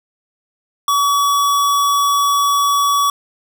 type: tone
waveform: square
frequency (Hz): 1136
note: C#6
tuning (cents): +42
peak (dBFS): -13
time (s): 0.88-3.1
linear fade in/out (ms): 2
effects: none